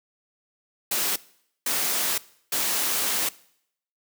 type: noise bursts at uneven times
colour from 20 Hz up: white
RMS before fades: -25 dBFS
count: 3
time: 0.91-1.16 / 1.66-2.18 / 2.52-3.29 s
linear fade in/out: 5 ms
effects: noise-tail reverb RT60 0.7 s tail -21 dB re dry + high-pass 200 Hz 12 dB/octave